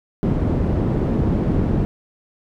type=low-pass noise; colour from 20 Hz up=white; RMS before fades=-19 dBFS; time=0.23-1.85 s; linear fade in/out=0 ms; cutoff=240 Hz; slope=12 dB/octave; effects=none